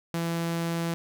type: tone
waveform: sawtooth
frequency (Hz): 167.7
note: E3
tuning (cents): +30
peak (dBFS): -23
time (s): 0.14-0.94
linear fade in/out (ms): 0
effects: none